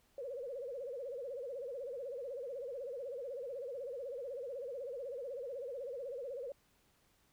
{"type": "tone with vibrato", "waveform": "sine", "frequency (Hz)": 517, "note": "C5", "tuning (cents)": -21, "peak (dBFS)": -40, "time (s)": [0.18, 6.52], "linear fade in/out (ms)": 2, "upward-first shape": "sine", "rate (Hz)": 16, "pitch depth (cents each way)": 170, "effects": ["pink hiss -72 dBFS RMS until 7.32 s"]}